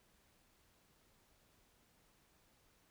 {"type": "silence", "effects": ["pink hiss -72 dBFS RMS until 2.9 s"]}